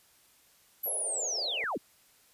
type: linear sweep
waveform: sine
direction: down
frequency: 12000 to 135.3 Hz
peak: -30 dBFS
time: 0.83-1.78 s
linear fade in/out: 10 ms
type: band-pass noise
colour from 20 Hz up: white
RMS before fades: -43 dBFS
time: 0.86-1.64 s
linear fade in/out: 0 ms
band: 420 to 720 Hz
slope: 48 dB/octave
effects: white hiss -63 dBFS RMS until 2.33 s + resampled to 32000 Hz